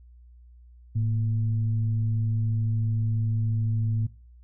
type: tone with frequency modulation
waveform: sine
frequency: 110 Hz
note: A2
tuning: in tune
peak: -22 dBFS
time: 0.95-4.07 s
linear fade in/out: 10 ms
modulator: 123 Hz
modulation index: 0.34
effects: noise-tail reverb RT60 0.4 s tail -22 dB re dry + added 60 Hz sine -48 dBFS peak until 4.43 s